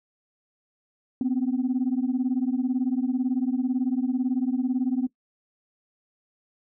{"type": "beating tone pair", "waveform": "sine", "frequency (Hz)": [246.9, 264.9], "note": ["B3", "C4"], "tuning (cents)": [0, 22], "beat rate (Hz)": 18, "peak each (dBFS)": -24, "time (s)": [1.21, 5.07], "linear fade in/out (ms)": 2, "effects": ["noise-tail reverb RT60 0.1 s tail -18 dB re dry", "tanh soft clip ceiling -17 dBFS"]}